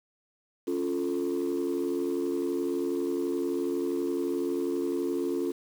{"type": "chord", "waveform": "sine", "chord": "Db augmented", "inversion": "none", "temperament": "equal", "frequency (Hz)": [277.2, 349.2, 440], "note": ["Db4", "F4", "A4"], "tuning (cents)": [0, 0, 0], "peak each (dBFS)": [-30, -28, -32], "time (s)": [0.67, 5.52], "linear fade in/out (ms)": 10, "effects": ["tanh soft clip ceiling -22 dBFS", "8-bit"]}